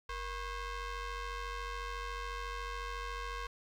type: ring-modulated tone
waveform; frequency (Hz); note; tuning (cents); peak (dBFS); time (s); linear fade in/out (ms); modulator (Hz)
sawtooth; 520; C5; -11; -31; 0.09-3.47; 5; 567
effects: low-pass 5000 Hz 12 dB/octave + 11-bit